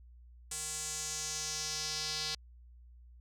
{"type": "tone with band-pass filter sweep", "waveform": "square", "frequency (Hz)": 154.1, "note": "D#3", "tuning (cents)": -16, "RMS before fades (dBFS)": -38, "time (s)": [0.51, 2.35], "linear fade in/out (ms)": 5, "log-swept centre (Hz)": [8200, 4600], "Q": 3, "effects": ["added 60 Hz sine -53 dBFS peak until 3.2 s"]}